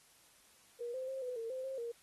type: tone with pitch steps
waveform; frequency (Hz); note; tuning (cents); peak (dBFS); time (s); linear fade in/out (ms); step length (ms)
sine; 477.3 / 518 / 531 / 500 / 455.5 / 518 / 532 / 469.2; A#4 / C5 / C5 / B4 / A#4 / C5 / C5 / A#4; +41 / -17 / +25 / +21 / -40 / -17 / +29 / +11; -38; 0.8-1.92; 10; 140
effects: white hiss -65 dBFS RMS until 2.02 s + AAC 32 kbps